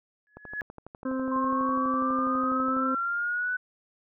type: tone with exponential growth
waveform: sine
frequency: 1693 Hz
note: G#6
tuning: 33 cents sharp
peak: -27 dBFS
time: 0.27-0.61 s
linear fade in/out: 0 ms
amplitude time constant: 72 ms
type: click train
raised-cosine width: 1 ms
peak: -28 dBFS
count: 30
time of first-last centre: 0.37-2.767 s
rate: 12.1 Hz
type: harmonic tone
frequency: 261.1 Hz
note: C4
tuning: 3 cents flat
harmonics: 1 / 2 / 4 / 5 / 6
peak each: -28 / -34 / -40 / -42 / -44 dBFS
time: 1.05-2.95 s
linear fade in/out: 5 ms
type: exponential sweep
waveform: sine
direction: up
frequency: 1046.5 to 1500 Hz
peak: -26 dBFS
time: 1.31-3.57 s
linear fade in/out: 10 ms
effects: none